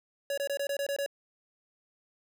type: tone bursts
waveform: square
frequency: 562 Hz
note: C#5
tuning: 24 cents sharp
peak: -30 dBFS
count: 8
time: 0.3-1.062 s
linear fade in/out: 2 ms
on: 76 ms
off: 22 ms
effects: none